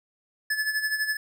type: tone with tremolo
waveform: square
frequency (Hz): 1726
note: A6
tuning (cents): -34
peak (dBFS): -23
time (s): 0.5-1.17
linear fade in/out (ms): 5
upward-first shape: sine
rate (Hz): 12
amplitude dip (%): 65
effects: none